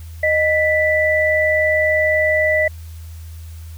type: tone pair together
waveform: sine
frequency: 620 / 1976.4 Hz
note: D#5 / B6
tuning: -6 / +1 cents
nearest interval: octave + minor sixth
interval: 2007 cents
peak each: -16 dBFS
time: 0.23-2.68 s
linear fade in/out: 5 ms
effects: added 81 Hz sine -31 dBFS peak until 3.77 s + white hiss -48 dBFS RMS until 3.77 s